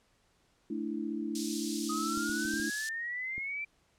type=chord; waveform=sine; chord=A suspended fourth; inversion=none; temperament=equal; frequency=220 / 293.7 / 329.6 Hz; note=A3 / D4 / E4; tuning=0 / 0 / 0 cents; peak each=-37 dBFS; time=0.7-2.7 s; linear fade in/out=5 ms
type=high-pass noise; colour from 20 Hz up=pink; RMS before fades=-38 dBFS; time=1.35-2.89 s; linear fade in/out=2 ms; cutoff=4200 Hz; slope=24 dB/octave
type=exponential sweep; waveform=sine; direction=up; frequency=1238 to 2356 Hz; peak=-34 dBFS; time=1.89-3.65 s; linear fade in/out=10 ms
type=clicks; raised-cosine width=3 ms; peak=-34 dBFS; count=6; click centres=2.175 / 2.295 / 2.453 / 2.539 / 2.599 / 3.38 s
effects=pink hiss -70 dBFS RMS until 3.98 s + low-pass 9000 Hz 12 dB/octave